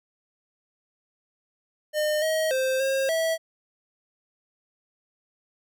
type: tone with pitch steps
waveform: square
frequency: 607 / 633 / 523 / 537 / 651 Hz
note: D#5 / D#5 / C5 / C5 / E5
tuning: -43 / +30 / -1 / +45 / -22 cents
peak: -23 dBFS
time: 1.93-3.38 s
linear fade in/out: 50 ms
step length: 290 ms
effects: none